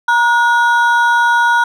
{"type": "ring-modulated tone", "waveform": "triangle", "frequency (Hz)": 1196, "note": "D6", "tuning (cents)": 31, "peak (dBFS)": -4, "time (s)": [0.08, 1.64], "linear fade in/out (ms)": 5, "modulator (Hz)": 253, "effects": []}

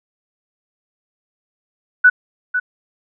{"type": "tone with echo", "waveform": "sine", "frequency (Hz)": 1484, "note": "F#6", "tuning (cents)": 5, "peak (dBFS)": -5, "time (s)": [2.04, 2.1], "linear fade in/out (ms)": 10, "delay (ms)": 500, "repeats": 1, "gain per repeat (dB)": -10, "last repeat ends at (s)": 2.6, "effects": []}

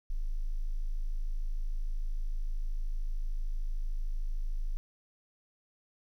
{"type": "tone", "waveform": "sine", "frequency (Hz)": 26.63, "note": "G#0", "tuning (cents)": 44, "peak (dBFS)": -29, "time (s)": [0.1, 4.77], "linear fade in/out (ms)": 0, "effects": ["11-bit"]}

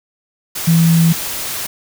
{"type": "tone in noise", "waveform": "sine", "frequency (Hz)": 165.5, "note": "E3", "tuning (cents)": 7, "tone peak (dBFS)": -8, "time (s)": [0.67, 1.13], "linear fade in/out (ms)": 10, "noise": "white", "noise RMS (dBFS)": -23, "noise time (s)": [0.55, 1.67], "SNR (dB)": 12, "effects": []}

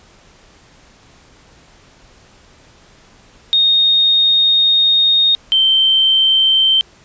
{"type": "tone pair in turn", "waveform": "sine", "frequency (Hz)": [3705, 3116], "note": ["A#7", "G7"], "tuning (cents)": [-11, -11], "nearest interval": "minor third", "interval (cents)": 300, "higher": "first", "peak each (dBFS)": -9, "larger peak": "neither", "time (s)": [[3.53, 5.35], [5.52, 6.81]], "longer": "first", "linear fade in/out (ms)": 0, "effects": ["pink hiss -47 dBFS RMS until 7.04 s", "resampled to 16000 Hz"]}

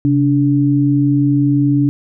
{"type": "tone pair together", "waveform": "sine", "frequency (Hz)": [134.17, 288.6], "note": ["C3", "D4"], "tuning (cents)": [44, -30], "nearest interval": "octave + minor second", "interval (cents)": 1326, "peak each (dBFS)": [-14, -12], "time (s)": [0.05, 1.89], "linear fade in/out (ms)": 0, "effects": []}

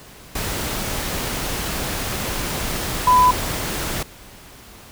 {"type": "tone in noise", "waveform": "sine", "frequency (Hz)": 1000, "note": "B5", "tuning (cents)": 21, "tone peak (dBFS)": -10, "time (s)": [3.07, 3.31], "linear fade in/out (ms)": 5, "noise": "pink", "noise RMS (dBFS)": -25, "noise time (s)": [0.35, 4.03], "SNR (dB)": 12, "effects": ["pink hiss -43 dBFS RMS until 4.91 s"]}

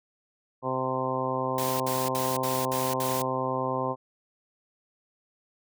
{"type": "harmonic tone", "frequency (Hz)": 130, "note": "C3", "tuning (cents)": -11, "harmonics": [1, 2, 3, 4, 5, 6, 7, 8], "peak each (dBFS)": [-36, -35, -35, -32, -36, -37, -34, -32], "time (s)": [0.62, 3.96], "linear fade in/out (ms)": 50}
{"type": "noise bursts", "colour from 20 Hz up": "white", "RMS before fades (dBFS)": -34, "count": 6, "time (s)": [1.58, 3.22], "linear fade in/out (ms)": 2, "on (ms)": 220, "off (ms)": 64}
{"effects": []}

